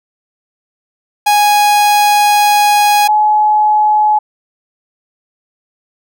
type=tone pair in turn; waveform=45% pulse / sine; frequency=829 / 848.9 Hz; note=G#5 / G#5; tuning=-3 / +38 cents; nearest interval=unison; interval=41 cents; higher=second; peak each=-7 dBFS; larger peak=neither; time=1.26-3.08 / 3.08-4.19 s; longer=first; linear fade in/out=10 ms; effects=none